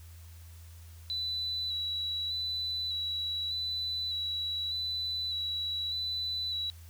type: tone with vibrato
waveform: sine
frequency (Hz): 3951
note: B7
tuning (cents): 0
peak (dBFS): -31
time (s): 1.1-6.7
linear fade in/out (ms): 0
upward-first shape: square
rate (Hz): 0.83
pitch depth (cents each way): 17
effects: added 83 Hz sine -47 dBFS peak until 6.89 s + white hiss -59 dBFS RMS until 6.89 s